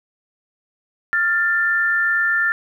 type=tone pair together; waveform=sine; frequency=1398.8 / 1776 Hz; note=F6 / A6; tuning=+2 / +16 cents; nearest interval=major third; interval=414 cents; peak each=-20 / -17 dBFS; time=1.13-2.52 s; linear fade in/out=0 ms; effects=9-bit